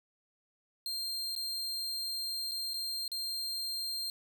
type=tone with dropouts; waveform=40% pulse; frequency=4186 Hz; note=C8; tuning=in tune; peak=-33 dBFS; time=0.86-4.1 s; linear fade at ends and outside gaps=1 ms; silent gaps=1.352-1.362 / 2.512-2.517 / 2.735-2.741 / 3.079-3.117 s; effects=none